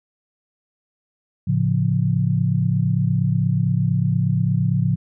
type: chord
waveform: sine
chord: A augmented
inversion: none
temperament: equal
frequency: 110 / 138.59 / 174.61 Hz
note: A2 / C#3 / E#3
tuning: 0 / 0 / 0 cents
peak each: -21 / -20 / -21 dBFS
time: 1.47-4.96 s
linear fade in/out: 10 ms
effects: none